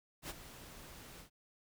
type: noise with ADSR envelope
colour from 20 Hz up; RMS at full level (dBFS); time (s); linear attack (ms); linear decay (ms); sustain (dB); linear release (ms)
pink; -41; 0.22-1.3; 76; 29; -12; 98
effects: none